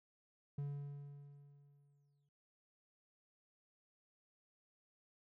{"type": "tone with exponential decay", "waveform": "triangle", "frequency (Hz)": 142.7, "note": "D3", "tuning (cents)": -49, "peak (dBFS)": -36, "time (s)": [0.58, 2.29], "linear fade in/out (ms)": 5, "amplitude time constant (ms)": 370, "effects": []}